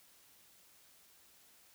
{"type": "silence", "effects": ["white hiss -64 dBFS RMS until 1.74 s"]}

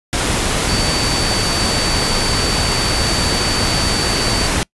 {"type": "tone in noise", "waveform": "sine", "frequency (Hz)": 4565, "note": "D8", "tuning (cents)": -50, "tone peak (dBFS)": -21, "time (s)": [0.69, 4.47], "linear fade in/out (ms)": 0, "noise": "pink", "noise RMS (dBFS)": -17, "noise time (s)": [0.13, 4.63], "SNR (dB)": -7, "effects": ["noise-tail reverb RT60 0.1 s tail -26 dB re dry", "resampled to 24000 Hz"]}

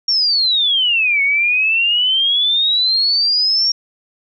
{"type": "exponential two-way sweep", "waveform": "sine", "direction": "down then up", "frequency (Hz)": [5588, 2200, 5588], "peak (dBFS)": -12, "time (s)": [0.08, 3.72], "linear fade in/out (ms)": 5, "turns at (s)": 1.22, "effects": []}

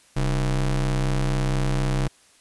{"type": "ring-modulated tone", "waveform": "square", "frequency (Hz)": 83.1, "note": "E2", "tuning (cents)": 15, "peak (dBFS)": -18, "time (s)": [0.16, 2.08], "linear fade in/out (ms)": 10, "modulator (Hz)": 51, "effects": ["white hiss -56 dBFS RMS until 2.4 s", "resampled to 24000 Hz"]}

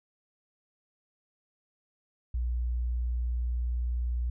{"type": "tone", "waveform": "sine", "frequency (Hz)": 60.2, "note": "B1", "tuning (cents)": -44, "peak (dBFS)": -27, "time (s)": [2.34, 4.3], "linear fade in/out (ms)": 5, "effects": []}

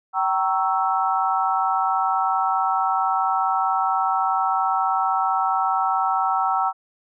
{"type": "chord", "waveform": "sine", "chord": "G diminished seventh", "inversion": "none", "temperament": "equal with one note detuned", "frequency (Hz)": [767.9, 932.3, 1108.7, 1318.5], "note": ["G5", "Bb5", "Db6", "Fb6"], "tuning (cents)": [-36, 0, 0, 0], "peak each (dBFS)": [-22, -25, -28, -23], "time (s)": [0.13, 6.73], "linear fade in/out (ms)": 50, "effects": []}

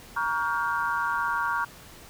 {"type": "chord", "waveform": "sine", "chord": "G half-diminished seventh", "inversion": "first", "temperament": "just", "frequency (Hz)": [940.8, 1128.9, 1411.2, 1568], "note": ["Bb5", "Db6", "F6", "G6"], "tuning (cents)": [16, 31, 18, 0], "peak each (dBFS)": [-29, -30, -29, -33], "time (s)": [0.16, 1.65], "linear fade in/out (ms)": 10, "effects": ["pink hiss -48 dBFS RMS until 2.09 s"]}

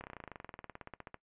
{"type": "slowing click train", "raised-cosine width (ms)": 0.5, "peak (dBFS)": -29, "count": 25, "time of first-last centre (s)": [0.01, 1.143], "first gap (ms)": 29, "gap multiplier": 1.04, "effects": ["noise-tail reverb RT60 0.1 s tail -18 dB re dry", "resampled to 8000 Hz"]}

